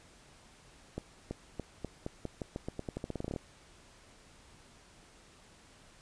accelerating click train, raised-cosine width 2 ms, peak -23 dBFS, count 21, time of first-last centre 0.98-3.362 s, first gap 330 ms, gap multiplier 0.87, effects pink hiss -59 dBFS RMS until 6.01 s + resampled to 22050 Hz

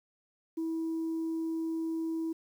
sine tone, 325.4 Hz, E4, 22 cents flat, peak -29 dBFS, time 0.57-2.33 s, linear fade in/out 10 ms, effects tanh soft clip ceiling -28 dBFS + 10-bit

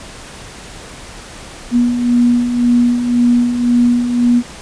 sine beating tone pair, 240 / 241.9 Hz, B3 / B3, -49 / -36 cents, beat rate 1.9 Hz, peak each -18 / -10 dBFS, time 1.71-4.43 s, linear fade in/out 50 ms, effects pink hiss -33 dBFS RMS until 4.61 s + resampled to 22050 Hz

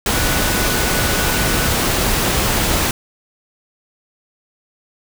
sine tone in noise, 1480 Hz, F#6, in tune, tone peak -26 dBFS, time 0.13-1.68 s, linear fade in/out 2 ms, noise pink, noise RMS -17 dBFS, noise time 0.06-2.91 s, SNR -12 dB, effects none

